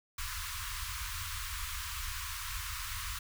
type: band-stop noise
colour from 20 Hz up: pink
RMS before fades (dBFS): -39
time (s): 0.18-3.19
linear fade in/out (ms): 5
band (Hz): 100 to 980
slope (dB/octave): 96
effects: none